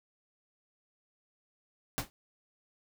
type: noise with exponential decay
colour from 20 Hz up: pink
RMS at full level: -28 dBFS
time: 1.98-2.1 s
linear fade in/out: 0 ms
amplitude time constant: 25 ms
effects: none